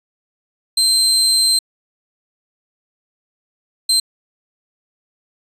30% pulse tone bursts at uneven times, 4127 Hz, C8, 25 cents flat, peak -9 dBFS, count 2, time 0.77-1.59 / 3.89-4 s, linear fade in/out 5 ms, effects resampled to 32000 Hz

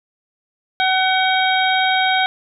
harmonic tone with a mistuned harmonic, 753 Hz, F#5, 30 cents sharp, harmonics 1 / 2 / 3 / 4 / 5, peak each -17 / -20 / -22 / -23 / -24 dBFS, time 0.8-2.26 s, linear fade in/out 0 ms, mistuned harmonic 4, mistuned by +120 cents, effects none

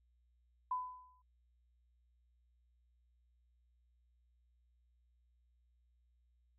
sine tone with exponential decay, 1004 Hz, B5, 28 cents sharp, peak -32 dBFS, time 0.71-1.22 s, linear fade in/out 5 ms, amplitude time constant 110 ms, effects added 60 Hz sine -70 dBFS peak until 6.58 s

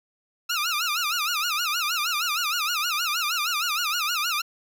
15% pulse tone with vibrato, 1307 Hz, E6, 15 cents flat, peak -17 dBFS, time 0.49-4.42 s, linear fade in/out 10 ms, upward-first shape sine, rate 6.4 Hz, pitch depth 180 cents each way, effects none

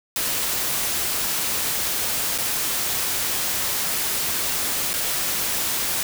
white noise with dropouts, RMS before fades -24 dBFS, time 0.16-6.03 s, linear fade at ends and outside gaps 1 ms, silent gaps 2.379-2.385 / 4.932-4.938 s, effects none

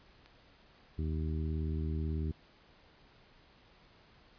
click, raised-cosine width 0.2 ms, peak -37 dBFS, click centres 0.26 s
harmonic tone, 78.3 Hz, D#2, 11 cents sharp, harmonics 1 / 2 / 3 / 4 / 5, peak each -33 / -39 / -43 / -45 / -47 dBFS, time 0.98-2.32 s, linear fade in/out 10 ms
effects pink hiss -62 dBFS RMS until 4.38 s + resampled to 11025 Hz

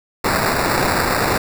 white noise with sample-and-hold, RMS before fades -18 dBFS, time 0.24-1.38 s, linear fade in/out 5 ms, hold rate 3150 Hz, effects none

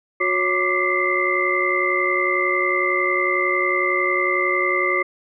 sine tone cluster, 364 / 553 / 1176 / 2019 / 2090 Hz, F#4 / C#5 / D6 / B6 / C7, -28 / -4 / +2 / +38 / -2 cents, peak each -24 / -27 / -23 / -26 / -21 dBFS, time 0.2-5.03 s, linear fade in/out 10 ms, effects none

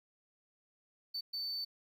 triangle tone bursts at uneven times, 4531 Hz, C#8, 37 cents sharp, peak -35 dBFS, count 2, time 1.14-1.21 / 1.33-1.65 s, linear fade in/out 10 ms, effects 12-bit

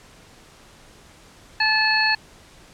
harmonic tone, 868 Hz, A5, 24 cents flat, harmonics 1 / 2 / 3 / 5, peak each -24 / -20 / -24 / -22 dBFS, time 1.6-2.15 s, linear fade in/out 5 ms, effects pink hiss -49 dBFS RMS until 2.73 s + low-pass 9000 Hz 12 dB/octave

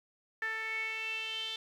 sawtooth tone with band-pass filter sweep, 443 Hz, A4, 12 cents sharp, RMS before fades -37 dBFS, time 0.42-1.56 s, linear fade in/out 2 ms, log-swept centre 1800 to 3400 Hz, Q 8.4, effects 11-bit

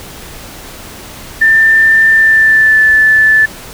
sine tone with pitch glide, 1786 to 1749.2 Hz, A6 to A6, +25 to -11 cents, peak -4 dBFS, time 1.41-3.46 s, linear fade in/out 10 ms, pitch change -36 cents, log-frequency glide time 2.14-2.82 s, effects pink hiss -30 dBFS RMS until 3.73 s

